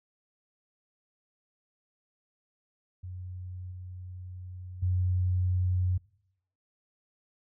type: tone with level steps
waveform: sine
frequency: 91.1 Hz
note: F#2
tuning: 26 cents flat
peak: -37 / -39 / -24 dBFS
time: 3.03-5.98 s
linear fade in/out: 10 ms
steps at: 3.71 / 4.82 s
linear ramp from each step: 10 ms
effects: noise-tail reverb RT60 0.8 s tail -24 dB re dry